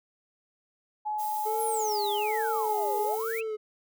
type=tone; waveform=sine; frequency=849 Hz; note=G#5; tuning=38 cents sharp; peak=-28 dBFS; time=1.05-3.16 s; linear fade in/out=20 ms
type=noise; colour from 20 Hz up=violet; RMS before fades=-40 dBFS; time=1.18-3.41 s; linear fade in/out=20 ms
type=tone with vibrato; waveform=triangle; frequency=429.2 Hz; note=A4; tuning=43 cents flat; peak=-28 dBFS; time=1.45-3.57 s; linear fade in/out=20 ms; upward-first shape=sine; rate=1.2 Hz; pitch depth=91 cents each way
type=exponential two-way sweep; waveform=sine; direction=down then up; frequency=11940 to 415 to 2886 Hz; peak=-34 dBFS; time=1.58-3.43 s; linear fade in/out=20 ms; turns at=3.02 s
effects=none